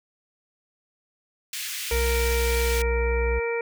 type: high-pass noise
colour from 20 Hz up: pink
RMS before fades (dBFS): -32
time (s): 1.53-2.82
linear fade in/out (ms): 2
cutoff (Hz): 2000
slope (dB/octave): 24
type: tone with pitch glide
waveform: triangle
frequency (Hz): 62.1 to 60.61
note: B1 to B1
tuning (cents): +10 to -32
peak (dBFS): -21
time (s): 1.91-3.4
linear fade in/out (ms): 20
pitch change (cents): -42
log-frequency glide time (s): 2.03-2.62
type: harmonic tone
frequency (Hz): 466.2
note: A#4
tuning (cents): 0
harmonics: 1 / 2 / 3 / 4 / 5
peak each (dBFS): -25 / -35 / -38 / -37 / -32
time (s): 1.91-3.61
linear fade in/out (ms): 2
effects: none